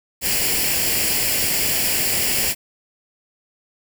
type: noise with comb filter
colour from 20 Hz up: white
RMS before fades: -20 dBFS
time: 0.21-2.55 s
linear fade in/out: 50 ms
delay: 0.4 ms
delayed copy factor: +0.65
effects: none